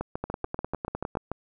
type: two click trains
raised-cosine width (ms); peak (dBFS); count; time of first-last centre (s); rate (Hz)
1; -16 / -16; 10 / 10; 0.24-1.153 / 0.01-1.316; 9.86 / 6.89
effects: none